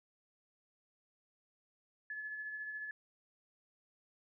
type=tone with tremolo; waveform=sine; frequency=1716 Hz; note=A6; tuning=44 cents flat; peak=-39 dBFS; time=2.1-2.91 s; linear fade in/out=2 ms; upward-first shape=sine; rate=14 Hz; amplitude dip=35%; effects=none